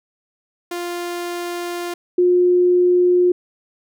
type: tone pair in turn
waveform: sawtooth / sine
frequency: 349.2 / 357.6 Hz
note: F4 / F4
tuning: 0 / +41 cents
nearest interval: unison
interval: 41 cents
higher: second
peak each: -20 / -11 dBFS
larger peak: second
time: 0.71-1.94 / 2.18-3.32 s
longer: first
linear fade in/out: 5 ms
effects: none